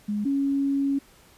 sine tone pair in turn, 207.7 / 277.2 Hz, G#3 / C#4, 0 / 0 cents, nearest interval perfect fourth, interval 500 cents, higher second, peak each -24 / -21 dBFS, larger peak second, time 0.08-0.25 / 0.25-0.99 s, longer second, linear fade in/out 10 ms, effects pink hiss -55 dBFS RMS until 1.37 s + resampled to 32000 Hz

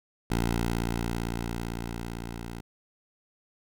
10% pulse tone with level ramp, 57.8 Hz, A#1, 14 cents flat, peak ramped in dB -16 to -29 dBFS, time 0.3-2.61 s, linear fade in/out 10 ms, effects none

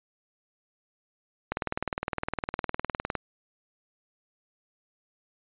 click train, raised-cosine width 0.5 ms, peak -13 dBFS, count 33, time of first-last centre 1.52-3.153 s, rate 19.6 Hz, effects resampled to 8000 Hz

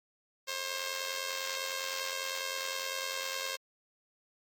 5% pulse tone with amplitude modulation, 533 Hz, C5, 32 cents sharp, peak -20 dBFS, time 0.47-3.57 s, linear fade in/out 20 ms, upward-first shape sine, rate 89.9 Hz, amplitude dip 65%, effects AAC 48 kbps

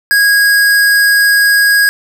square tone, 1646 Hz, G#6, 16 cents flat, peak -7 dBFS, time 0.11-1.89 s, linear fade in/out 0 ms, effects none

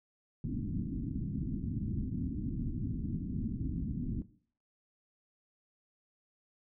white low-pass noise, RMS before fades -36 dBFS, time 0.44-4.22 s, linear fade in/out 2 ms, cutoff 280 Hz, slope 48 dB/octave, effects noise-tail reverb RT60 0.5 s tail -17 dB re dry

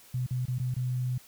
sine tone with dropouts, 126 Hz, B2, 35 cents sharp, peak -27 dBFS, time 0.14-1.18 s, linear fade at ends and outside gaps 5 ms, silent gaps 0.265-0.308 / 0.456-0.481 / 0.585-0.598 / 0.742-0.764 s, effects white hiss -55 dBFS RMS until 1.27 s

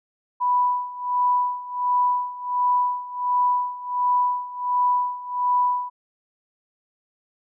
sine tone with tremolo, 987.8 Hz, B5, in tune, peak -16 dBFS, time 0.4-5.9 s, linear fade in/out 20 ms, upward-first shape sine, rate 1.4 Hz, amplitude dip 85%, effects none

